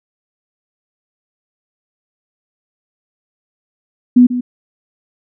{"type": "tone with echo", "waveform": "sine", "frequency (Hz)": 246.9, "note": "B3", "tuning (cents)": 0, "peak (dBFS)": -3, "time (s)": [4.16, 4.27], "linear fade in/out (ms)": 10, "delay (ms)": 140, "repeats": 1, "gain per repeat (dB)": -12, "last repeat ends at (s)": 4.41, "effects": []}